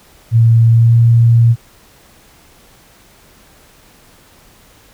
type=tone with pitch glide; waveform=sine; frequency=114.8 to 116.6 Hz; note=A#2 to A#2; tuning=-26 to +1 cents; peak=-5 dBFS; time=0.31-1.56 s; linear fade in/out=50 ms; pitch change=+27 cents; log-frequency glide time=0.71-0.96 s; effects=pink hiss -46 dBFS RMS until 4.93 s